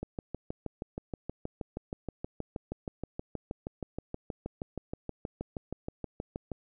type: click train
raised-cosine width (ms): 2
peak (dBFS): -22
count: 42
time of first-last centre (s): 0.03-6.517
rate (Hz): 6.32
effects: none